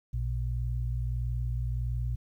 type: tone pair together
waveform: sine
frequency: 58.46 / 120 Hz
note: A#1 / B2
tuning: +6 / -49 cents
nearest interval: octave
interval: 1245 cents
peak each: -30 / -32 dBFS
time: 0.13-2.16 s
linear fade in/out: 10 ms
effects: 11-bit